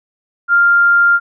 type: tone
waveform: sine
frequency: 1396.9 Hz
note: F6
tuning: in tune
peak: -7 dBFS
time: 0.48-1.2 s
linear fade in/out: 50 ms
effects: none